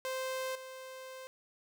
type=tone with level steps; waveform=sawtooth; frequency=521 Hz; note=C5; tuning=7 cents flat; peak=-31 / -41 dBFS; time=0.05-1.27 s; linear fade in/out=0 ms; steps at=0.55 s; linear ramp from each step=5 ms; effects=none